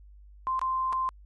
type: tone with dropouts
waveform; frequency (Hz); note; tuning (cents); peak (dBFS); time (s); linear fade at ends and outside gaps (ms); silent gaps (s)
sine; 1043; C6; -6; -25; 0.47-1.09; 0; 0.593-0.615 / 0.926-0.93
effects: added 50 Hz sine -48 dBFS peak until 1.25 s + MP3 48 kbps